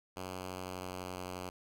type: tone with pitch glide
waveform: 5% pulse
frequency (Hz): 92.5 to 91.17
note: F#2 to F#2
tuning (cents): 0 to -25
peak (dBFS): -29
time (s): 0.16-1.5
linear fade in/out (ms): 10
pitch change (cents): -25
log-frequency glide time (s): 0.35-1.33
effects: none